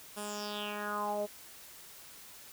10% pulse tone with low-pass filter sweep, 207.7 Hz, G#3, in tune, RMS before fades -37 dBFS, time 0.16-1.27 s, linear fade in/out 20 ms, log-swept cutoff 11000 to 530 Hz, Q 5.1, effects white hiss -52 dBFS RMS until 2.52 s

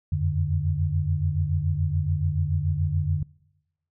sine tone cluster, 85.3 / 92.3 / 146.8 Hz, F2 / F#2 / D3, -40 / -4 / 0 cents, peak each -26 dBFS, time 0.12-3.23 s, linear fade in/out 5 ms, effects noise-tail reverb RT60 1.0 s tail -25 dB re dry

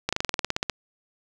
slowing click train, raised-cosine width 0.2 ms, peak -7 dBFS, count 13, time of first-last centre 0.09-0.697 s, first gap 36 ms, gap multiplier 1.06, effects none

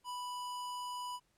square tone, 987.8 Hz, B5, in tune, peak -40 dBFS, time 0.04-1.2 s, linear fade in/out 50 ms, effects pink hiss -75 dBFS RMS until 1.37 s + low-pass 12000 Hz 12 dB/octave

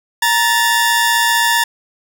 sawtooth tone pair together, 932.3 / 1749.3 Hz, A#5 / A6, 0 / -11 cents, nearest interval major seventh, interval 1089 cents, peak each -11 dBFS, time 0.22-1.64 s, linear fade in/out 5 ms, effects none

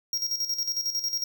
square tone with tremolo, 5600 Hz, F8, 4 cents sharp, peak -25 dBFS, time 0.13-1.24 s, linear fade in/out 2 ms, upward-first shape square, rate 11 Hz, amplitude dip 65%, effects none

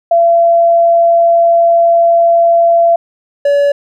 sine / triangle tone pair in turn, 678 / 570.1 Hz, E5 / C#5, +49 / +48 cents, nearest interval minor third, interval 301 cents, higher first, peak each -5 dBFS, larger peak neither, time 0.11-2.96 / 3.45-3.72 s, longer first, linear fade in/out 5 ms, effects none

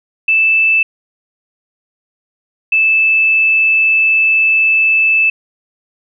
sine tone pair in turn, 2637 / 2628 Hz, E7 / E7, 0 / -6 cents, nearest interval unison, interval 6 cents, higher first, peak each -8 dBFS, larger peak neither, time 0.28-0.83 / 2.72-5.3 s, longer second, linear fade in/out 5 ms, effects none

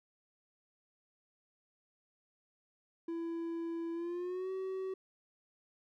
triangle tone with pitch glide, 333.8 to 379 Hz, E4 to F#4, +22 to +42 cents, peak -34 dBFS, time 3.08-4.94 s, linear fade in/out 5 ms, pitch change +220 cents, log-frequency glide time 3.93-4.51 s, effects none

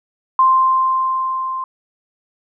sine tone with level ramp, 1046.5 Hz, C6, in tune, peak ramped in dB -8 to -21 dBFS, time 0.39-1.64 s, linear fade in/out 2 ms, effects none

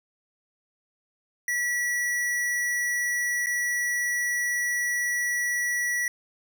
square tone with dropouts, 1942 Hz, B6, 30 cents flat, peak -25 dBFS, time 1.48-6.08 s, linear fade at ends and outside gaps 2 ms, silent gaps 3.461-3.468 s, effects none

